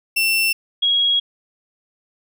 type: tone pair in turn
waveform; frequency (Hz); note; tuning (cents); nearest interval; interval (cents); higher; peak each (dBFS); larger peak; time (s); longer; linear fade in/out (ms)
35% pulse / sine; 2700 / 3306; E7 / G#7; +41 / -9; major third; 350; second; -14; neither; 0.16-0.53 / 0.82-1.2; second; 10
effects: none